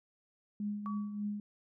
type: tone with tremolo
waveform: sine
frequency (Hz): 206.9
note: G#3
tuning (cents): -6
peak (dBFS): -32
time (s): 0.6-1.4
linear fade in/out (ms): 2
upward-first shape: triangle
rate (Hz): 3.4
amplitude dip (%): 60
type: tone with exponential decay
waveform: sine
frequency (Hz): 1136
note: C#6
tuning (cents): +42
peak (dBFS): -37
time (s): 0.86-1.23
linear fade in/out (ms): 0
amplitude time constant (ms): 79
effects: none